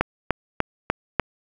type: click train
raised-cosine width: 0.5 ms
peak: -3 dBFS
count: 5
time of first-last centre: 0.01-1.197 s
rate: 3.37 Hz
effects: 7-bit